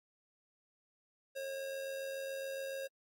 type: tone with amplitude modulation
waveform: square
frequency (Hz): 541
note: C#5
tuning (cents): -42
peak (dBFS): -38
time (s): 1.35-2.88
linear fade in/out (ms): 20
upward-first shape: sine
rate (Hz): 87.1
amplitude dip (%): 40
effects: AAC 64 kbps